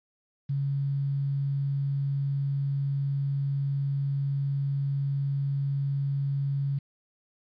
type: tone with quantisation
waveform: sine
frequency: 139.3 Hz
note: C#3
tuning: 9 cents sharp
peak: -25 dBFS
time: 0.49-6.79 s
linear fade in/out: 10 ms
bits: 9
effects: resampled to 11025 Hz